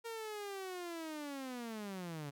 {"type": "linear sweep", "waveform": "sawtooth", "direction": "down", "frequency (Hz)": [465.2, 138.2], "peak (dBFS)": -38, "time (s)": [0.04, 2.31], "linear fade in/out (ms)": 20, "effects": []}